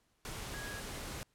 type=tone in noise; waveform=sine; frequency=1654 Hz; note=G#6; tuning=8 cents flat; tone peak=-45 dBFS; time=0.54-0.8 s; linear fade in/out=0 ms; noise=pink; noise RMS=-43 dBFS; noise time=0.25-1.23 s; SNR=-5 dB; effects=pink hiss -75 dBFS RMS until 1.34 s + low-pass 12000 Hz 12 dB/octave